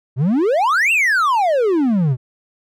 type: exponential two-way sweep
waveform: triangle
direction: up then down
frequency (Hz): 117.7 to 2800 to 117.7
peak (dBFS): -11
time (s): 0.16-2.17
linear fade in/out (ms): 50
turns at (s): 0.92
effects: none